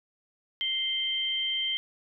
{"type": "tone pair together", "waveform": "sine", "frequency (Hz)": [2093, 3136], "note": ["C7", "G7"], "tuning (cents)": [0, 0], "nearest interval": "perfect fifth", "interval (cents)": 700, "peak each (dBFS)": [-35, -27], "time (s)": [0.61, 1.77], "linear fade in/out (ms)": 0, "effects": []}